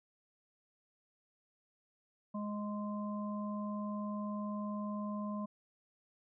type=harmonic tone; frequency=207.9 Hz; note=G#3; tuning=2 cents sharp; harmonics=1 / 3 / 5; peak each=-37 / -46 / -45 dBFS; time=2.34-5.46 s; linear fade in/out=10 ms; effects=none